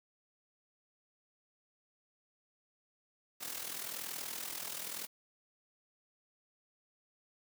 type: noise with amplitude modulation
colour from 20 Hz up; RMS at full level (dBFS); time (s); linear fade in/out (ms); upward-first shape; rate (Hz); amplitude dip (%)
white; -39; 3.4-5.07; 20; sine; 40.9; 65
effects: high-pass 150 Hz 12 dB/octave